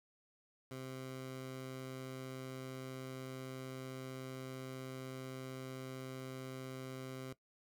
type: tone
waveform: 15% pulse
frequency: 130.81 Hz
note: C3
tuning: in tune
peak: -38 dBFS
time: 0.71-7.33 s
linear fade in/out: 2 ms
effects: noise-tail reverb RT60 0.1 s tail -17 dB re dry